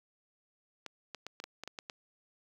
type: clicks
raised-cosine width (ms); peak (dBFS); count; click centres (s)
0.2; -24; 9; 0.863 / 1.147 / 1.266 / 1.401 / 1.44 / 1.636 / 1.676 / 1.788 / 1.898
effects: high-pass 200 Hz 12 dB/octave + 9-bit